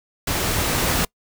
pink noise with level ramp, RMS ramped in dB -23 to -20 dBFS, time 0.27-1.05 s, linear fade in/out 5 ms, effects noise-tail reverb RT60 0.1 s tail -26 dB re dry

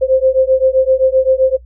sine beating tone pair, 520 / 527.7 Hz, C5 / C5, -11 / +15 cents, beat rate 7.7 Hz, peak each -12 dBFS, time 0.01-1.57 s, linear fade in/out 20 ms, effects noise-tail reverb RT60 0.1 s tail -20 dB re dry + added 60 Hz sine -36 dBFS peak until 1.65 s

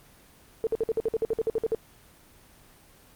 sine tone bursts, 448.5 Hz, A4, 33 cents sharp, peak -22 dBFS, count 14, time 0.64-1.748 s, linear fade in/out 0 ms, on 29 ms, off 54 ms, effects pink hiss -55 dBFS RMS until 3.15 s + Opus 24 kbps

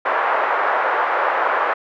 white band-pass noise, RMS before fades -19 dBFS, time 0.05-1.74 s, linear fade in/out 10 ms, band 510 to 1500 Hz, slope 24 dB/octave, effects none

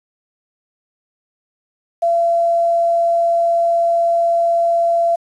sine tone with quantisation, 679 Hz, F5, 49 cents flat, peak -12 dBFS, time 2.02-5.16 s, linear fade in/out 10 ms, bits 7, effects resampled to 24000 Hz

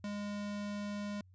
square tone, 205.2 Hz, G#3, 21 cents flat, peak -38 dBFS, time 0.04-1.21 s, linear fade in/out 2 ms, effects added 92 Hz sine -58 dBFS peak until 1.34 s + resampled to 16000 Hz

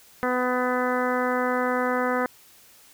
harmonic tone, 250.5 Hz, B3, 25 cents sharp, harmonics 1 / 2 / 3 / 4 / 5 / 6 / 7 / 8, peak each -28 / -26 / -31 / -31 / -30 / -32 / -34 / -37 dBFS, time 0.23-2.26 s, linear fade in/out 0 ms, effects white hiss -53 dBFS RMS until 2.93 s

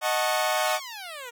sawtooth chord, D# half-diminished seventh, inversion none, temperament equal with one note detuned, 622.3 / 740 / 880 / 1100.4 Hz, D#5 / F#5 / A5 / C#6, 0 / 0 / 0 / -13 cents, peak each -23 / -24 / -27 / -27 dBFS, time 0.01-0.8 s, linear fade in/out 50 ms
10% pulse exponential sweep, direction down, 1700 to 462 Hz, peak -28 dBFS, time 0.56-1.31 s, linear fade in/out 20 ms
effects none

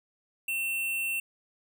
square tone, 2700 Hz, E7, 41 cents sharp, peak -29 dBFS, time 0.48-1.2 s, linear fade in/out 5 ms, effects none

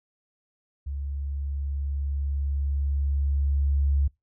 sine tone with level ramp, 70.1 Hz, C#2, 20 cents sharp, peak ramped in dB -29 to -19 dBFS, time 0.86-4.08 s, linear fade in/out 10 ms, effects noise-tail reverb RT60 0.2 s tail -25 dB re dry

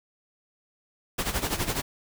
pink noise with tremolo, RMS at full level -26 dBFS, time 1.18-1.82 s, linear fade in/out 10 ms, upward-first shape sine, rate 12 Hz, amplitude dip 75%, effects none

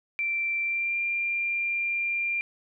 sine tone with pitch glide, 2349 to 2385 Hz, D7 to D7, 0 to +26 cents, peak -25 dBFS, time 0.19-2.41 s, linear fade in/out 0 ms, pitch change +26 cents, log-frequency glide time 0.63-0.98 s, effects none

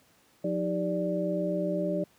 sine tone cluster, 178.8 / 315.3 / 394.8 / 587 Hz, F3 / D#4 / G4 / D5, +41 / +23 / +12 / -1 cents, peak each -31 / -33 / -36 / -30 dBFS, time 0.44-2.04 s, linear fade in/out 5 ms, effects pink hiss -63 dBFS RMS until 2.18 s + high-pass 100 Hz 12 dB/octave

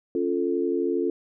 sine chord, Db augmented, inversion none, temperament equal, 277.2 / 349.2 / 440 Hz, Db4 / F4 / A4, 0 / 0 / 0 cents, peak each -28 / -25 / -27 dBFS, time 0.15-1.1 s, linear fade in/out 2 ms, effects none

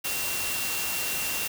sine tone in noise, 2744 Hz, F7, 31 cents flat, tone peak -34 dBFS, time 0.04-1.48 s, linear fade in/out 10 ms, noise white, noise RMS -30 dBFS, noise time 0.04-1.48 s, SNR -7 dB, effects none

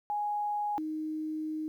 sine tone pair in turn, 830.6 / 311.1 Hz, G#5 / D#4, 0 / 0 cents, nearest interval octave + perfect fourth, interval 1700 cents, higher first, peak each -29 / -32 dBFS, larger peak first, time 0.1-0.78 / 0.78-1.68 s, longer second, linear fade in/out 0 ms, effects 11-bit

